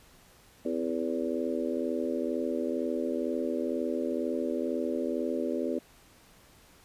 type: harmonic tone with a mistuned harmonic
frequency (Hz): 82.1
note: E2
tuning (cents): -6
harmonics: 3 / 4 / 5 / 6 / 7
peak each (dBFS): -33 / -34 / -35 / -36 / -36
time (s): 0.65-5.79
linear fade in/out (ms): 5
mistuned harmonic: 3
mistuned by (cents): +61
effects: pink hiss -58 dBFS RMS until 6.84 s + resampled to 32000 Hz